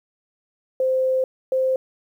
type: tone pair in turn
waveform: sine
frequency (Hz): 520 / 521.8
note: C5 / C5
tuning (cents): -11 / -5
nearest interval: unison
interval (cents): 6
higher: second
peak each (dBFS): -17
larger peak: neither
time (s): 0.8-1.24 / 1.52-1.76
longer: first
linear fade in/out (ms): 2
effects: 9-bit